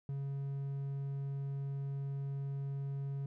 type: tone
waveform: triangle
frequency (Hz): 138.59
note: C#3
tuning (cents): 0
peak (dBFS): -34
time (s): 0.09-3.26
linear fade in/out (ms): 2
effects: none